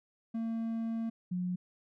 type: tone pair in turn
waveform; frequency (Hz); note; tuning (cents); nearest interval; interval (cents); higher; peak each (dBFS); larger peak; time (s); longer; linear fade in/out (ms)
triangle / sine; 227 / 180.17; A#3 / F#3; -46 / -46; major third; 400; first; -30 / -31; first; 0.34-1.1 / 1.31-1.56; first; 10
effects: none

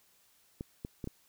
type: clicks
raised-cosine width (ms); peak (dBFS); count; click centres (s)
3; -25; 4; 0.609 / 0.849 / 1.042 / 1.074
effects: white hiss -67 dBFS RMS until 1.28 s

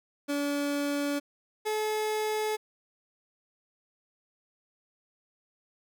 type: tone pair in turn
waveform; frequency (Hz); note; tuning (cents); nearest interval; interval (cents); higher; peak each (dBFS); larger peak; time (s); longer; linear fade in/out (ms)
30% pulse; 286.7 / 429.6; D4 / A4; -42 / -41; perfect fifth; 701; second; -25; neither; 0.28-1.2 / 1.65-2.57; neither; 20
effects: none

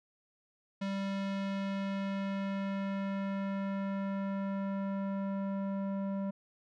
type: tone with low-pass filter sweep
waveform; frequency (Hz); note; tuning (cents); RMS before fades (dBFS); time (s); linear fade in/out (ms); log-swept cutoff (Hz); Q
square; 196; G3; 0; -35; 0.81-6.31; 10; 4100 to 850; 0.92
effects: none

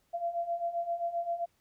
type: beating tone pair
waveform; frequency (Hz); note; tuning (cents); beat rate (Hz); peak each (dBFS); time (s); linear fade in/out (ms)
sine; 680 / 687.6; F5 / F5; -46 / -27; 7.6; -36 / -32; 0.13-1.46; 20
effects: pink hiss -72 dBFS RMS until 1.6 s

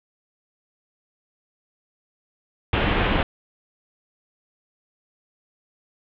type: low-pass noise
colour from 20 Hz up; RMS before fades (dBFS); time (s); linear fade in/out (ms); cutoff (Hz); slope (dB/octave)
pink; -21; 2.73-3.23; 2; 3300; 48
effects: none

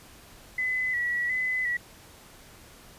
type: tone with vibrato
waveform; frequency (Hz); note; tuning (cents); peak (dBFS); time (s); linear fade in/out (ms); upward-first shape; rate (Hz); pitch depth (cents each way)
sine; 1975.5; B6; 0; -25; 0.58-1.77; 5; square; 1.4; 35
effects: pink hiss -51 dBFS RMS until 2.98 s + resampled to 32000 Hz

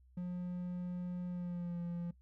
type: tone with pitch glide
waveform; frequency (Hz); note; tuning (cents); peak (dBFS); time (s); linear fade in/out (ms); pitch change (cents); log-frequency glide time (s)
triangle; 178.5 to 172.52; F3 to F3; +38 to -21; -35; 0.17-2.11; 5; -59; 1.28-1.8
effects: noise-tail reverb RT60 0.1 s tail -20 dB re dry + added 63 Hz sine -61 dBFS peak until 2.21 s

